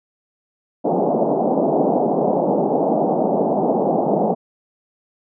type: band-pass noise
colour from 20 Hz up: white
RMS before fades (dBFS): -18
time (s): 0.84-4.35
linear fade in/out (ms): 20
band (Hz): 160 to 790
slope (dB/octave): 48
effects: none